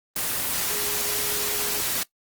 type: tone in noise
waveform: sine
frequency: 415.3 Hz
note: G#4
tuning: in tune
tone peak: -36 dBFS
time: 0.7-1.81 s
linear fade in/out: 2 ms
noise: white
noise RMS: -26 dBFS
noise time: 0.16-2.03 s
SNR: -13 dB
effects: noise-tail reverb RT60 0.1 s tail -19 dB re dry + Opus 24 kbps